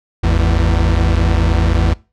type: tone pair together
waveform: 40% pulse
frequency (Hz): 53.88 / 83.4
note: A1 / E2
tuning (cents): -36 / +21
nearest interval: minor sixth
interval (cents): 757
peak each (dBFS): -13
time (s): 0.23-1.94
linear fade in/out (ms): 10
effects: noise-tail reverb RT60 0.3 s tail -22 dB re dry + low-pass 5000 Hz 12 dB/octave